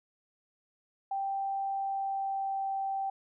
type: tone with pitch glide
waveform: sine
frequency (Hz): 784 to 779.5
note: G5 to G5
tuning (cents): 0 to -10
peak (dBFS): -30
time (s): 1.11-3.1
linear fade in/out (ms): 5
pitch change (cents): -10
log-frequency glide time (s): 1.72-2.68
effects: none